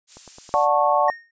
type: noise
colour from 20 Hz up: violet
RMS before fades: -35 dBFS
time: 0.07-0.68 s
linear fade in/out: 50 ms
type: click train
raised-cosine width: 1 ms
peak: -29 dBFS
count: 4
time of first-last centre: 0.17-0.492 s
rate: 9.33 Hz
type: chord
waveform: sine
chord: D major seventh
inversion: none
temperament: just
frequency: 587.3 / 734.2 / 881 / 1101.2 Hz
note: D5 / F#5 / A5 / C#6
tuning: 0 / -14 / +2 / -12 cents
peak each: -21 dBFS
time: 0.54-1.1 s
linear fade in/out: 0 ms
type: tone with exponential decay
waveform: triangle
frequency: 1848 Hz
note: A#6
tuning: 16 cents flat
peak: -23 dBFS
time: 1.08-1.31 s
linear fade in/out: 5 ms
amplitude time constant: 50 ms
effects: resampled to 16000 Hz